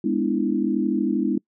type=chord; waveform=sine; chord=E dominant seventh; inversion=first; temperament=just; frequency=206 / 247.2 / 296.7 / 329.6 Hz; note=G#3 / B3 / D4 / E4; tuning=-14 / +2 / +18 / 0 cents; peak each=-25 dBFS; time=0.04-1.38 s; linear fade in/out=5 ms; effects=noise-tail reverb RT60 0.1 s tail -26 dB re dry